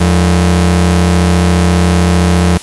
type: ring-modulated tone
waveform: 45% pulse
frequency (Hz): 129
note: C3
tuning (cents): -24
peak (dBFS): -4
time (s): 0-2.58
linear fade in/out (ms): 10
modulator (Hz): 47
effects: white hiss -29 dBFS RMS until 2.62 s + resampled to 24000 Hz